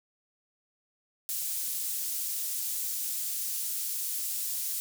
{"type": "high-pass noise", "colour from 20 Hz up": "pink", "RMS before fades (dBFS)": -33, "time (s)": [1.29, 4.8], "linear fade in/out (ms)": 0, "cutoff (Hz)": 8700, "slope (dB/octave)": 12, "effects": []}